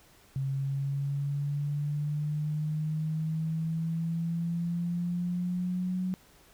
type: exponential sweep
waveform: sine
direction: up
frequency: 135 to 185 Hz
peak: -28 dBFS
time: 0.36-6.14 s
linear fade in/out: 0 ms
effects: pink hiss -59 dBFS RMS until 6.53 s